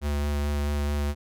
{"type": "tone with vibrato", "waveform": "square", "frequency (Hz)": 72.7, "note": "D2", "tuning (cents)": -17, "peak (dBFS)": -25, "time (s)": [0.01, 1.15], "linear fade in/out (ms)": 50, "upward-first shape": "sine", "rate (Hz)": 4.6, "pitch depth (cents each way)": 13, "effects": []}